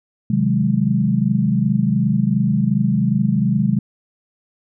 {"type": "chord", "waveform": "sine", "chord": "Ab dominant seventh", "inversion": "first", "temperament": "equal", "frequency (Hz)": [130.81, 155.56, 185, 207.7], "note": ["C3", "Eb3", "Gb3", "Ab3"], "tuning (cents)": [0, 0, 0, 0], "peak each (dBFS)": [-20, -22, -20, -18], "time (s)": [0.3, 3.79], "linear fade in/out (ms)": 5, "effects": []}